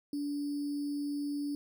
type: tone with sample-and-hold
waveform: sine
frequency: 288.6 Hz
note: D4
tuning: 30 cents flat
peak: -32 dBFS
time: 0.13-1.55 s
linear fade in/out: 2 ms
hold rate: 4900 Hz
effects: none